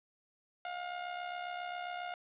sawtooth tone with amplitude modulation, 712 Hz, F5, 33 cents sharp, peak -32 dBFS, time 0.65-2.14 s, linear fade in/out 2 ms, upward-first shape sine, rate 67.4 Hz, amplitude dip 55%, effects resampled to 8000 Hz + 11-bit

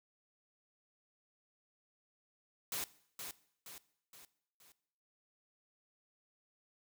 white noise with echo, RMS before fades -39 dBFS, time 2.72-2.84 s, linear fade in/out 2 ms, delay 470 ms, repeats 4, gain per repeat -6 dB, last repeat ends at 4.72 s, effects noise-tail reverb RT60 0.7 s tail -19 dB re dry

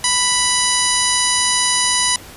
harmonic tone with a mistuned harmonic, 987.8 Hz, B5, in tune, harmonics 1 / 2 / 3 / 4 / 5 / 6 / 7 / 9 / 10, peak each -23 / -23 / -23 / -23 / -23 / -23 / -23 / -23 / -23 dBFS, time 0.04-2.16 s, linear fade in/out 2 ms, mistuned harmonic 10, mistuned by +26 cents, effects pink hiss -38 dBFS RMS until 2.36 s + resampled to 32000 Hz

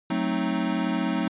square chord, F# diminished seventh, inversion none, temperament equal, 185 / 220 / 261.6 / 311.1 Hz, F#3 / A3 / C4 / Eb4, 0 / 0 / 0 / 0 cents, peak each -30 dBFS, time 0.1-1.28 s, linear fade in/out 5 ms, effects resampled to 8000 Hz

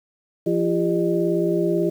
sine tone cluster, 172 / 341.4 / 399.6 / 608 Hz, F3 / F4 / G4 / D#5, -26 / -39 / +33 / -40 cents, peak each -25 / -21 / -23 / -27 dBFS, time 0.46-1.9 s, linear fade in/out 10 ms, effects 8-bit

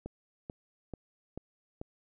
click train, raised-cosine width 2 ms, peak -26 dBFS, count 5, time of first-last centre 0.06-1.814 s, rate 2.28 Hz, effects none

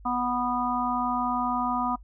harmonic tone, 246.2 Hz, B3, 5 cents flat, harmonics 1 / 3 / 4 / 5, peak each -30 / -30 / -30 / -30 dBFS, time 0.05-1.96 s, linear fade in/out 10 ms, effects noise-tail reverb RT60 0.1 s tail -21 dB re dry + added 50 Hz sine -45 dBFS peak until 2.03 s

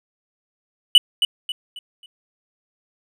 triangle tone with echo, 2966 Hz, F#7, 4 cents sharp, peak -4 dBFS, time 0.95-0.98 s, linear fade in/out 2 ms, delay 270 ms, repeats 4, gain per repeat -9 dB, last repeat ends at 2.06 s, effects none

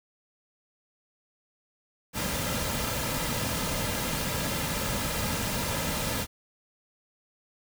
pink noise with comb filter, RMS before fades -30 dBFS, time 2.13-6.27 s, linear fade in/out 50 ms, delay 2.7 ms, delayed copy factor -0.5, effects none

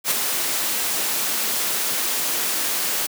white noise with ADSR envelope, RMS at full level -18 dBFS, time 0.04-3.07 s, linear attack 69 ms, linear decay 13 ms, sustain -5 dB, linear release 12 ms, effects high-pass 200 Hz 12 dB/octave

